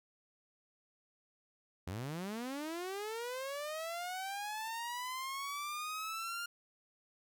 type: linear sweep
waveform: sawtooth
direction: up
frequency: 82.41 to 1410 Hz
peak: -35 dBFS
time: 1.87-6.46 s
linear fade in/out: 5 ms
effects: none